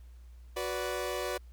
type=chord; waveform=sawtooth; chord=B minor; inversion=second; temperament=equal with one note detuned; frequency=370 / 493.9 / 581.6 Hz; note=F#4 / B4 / D5; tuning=0 / 0 / -17 cents; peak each=-33 dBFS; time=0.56-1.38 s; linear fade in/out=10 ms; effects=added 60 Hz sine -48 dBFS peak until 1.52 s + pink hiss -69 dBFS RMS until 1.52 s

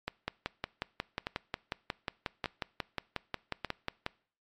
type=two click trains; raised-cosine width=0.3 ms; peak=-17 / -16 dBFS; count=4 / 22; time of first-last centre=0.08-3.647 / 0.28-4.064 s; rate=0.841 / 5.55 Hz; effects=noise-tail reverb RT60 0.5 s tail -23 dB re dry + MP3 64 kbps

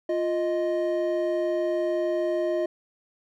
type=tone pair together; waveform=triangle; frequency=349.6 / 623 Hz; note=F4 / D#5; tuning=+2 / +2 cents; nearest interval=minor seventh; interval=1000 cents; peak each=-24 dBFS; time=0.09-2.66 s; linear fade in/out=5 ms; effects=none

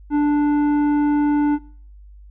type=tone with tanh clipping; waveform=triangle; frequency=293.7 Hz; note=D4; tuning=in tune; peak=-16 dBFS; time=0.1-1.59 s; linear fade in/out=50 ms; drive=14 dB; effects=noise-tail reverb RT60 0.5 s tail -23 dB re dry + added 50 Hz sine -40 dBFS peak until 2.3 s

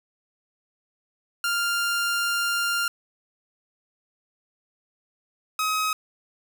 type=tone pair in turn; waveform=sawtooth; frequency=1396.9 / 1268.5 Hz; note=F6 / D#6; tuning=0 / +33 cents; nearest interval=major second; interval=167 cents; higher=first; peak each=-19 dBFS; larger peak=neither; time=1.44-2.88 / 5.59-5.93 s; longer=first; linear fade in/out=2 ms; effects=none

